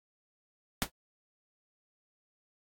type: noise with exponential decay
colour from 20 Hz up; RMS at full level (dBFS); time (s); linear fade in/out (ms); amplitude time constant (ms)
pink; -25; 0.82-0.9; 0; 16
effects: AAC 64 kbps